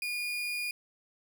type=tone; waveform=35% pulse; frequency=2436 Hz; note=D#7; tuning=37 cents flat; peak=-30 dBFS; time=0.02-0.71 s; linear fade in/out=2 ms; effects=none